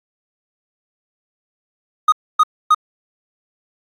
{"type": "tone bursts", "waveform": "triangle", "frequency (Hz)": 1244.5, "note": "D#6", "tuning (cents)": 0, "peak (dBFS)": -6, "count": 3, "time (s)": [2.08, 2.746], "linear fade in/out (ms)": 5, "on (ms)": 42, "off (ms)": 270, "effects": ["AAC 64 kbps"]}